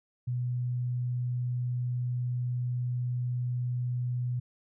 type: tone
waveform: sine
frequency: 123.47 Hz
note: B2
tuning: in tune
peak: -28 dBFS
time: 0.27-4.4 s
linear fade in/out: 10 ms
effects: none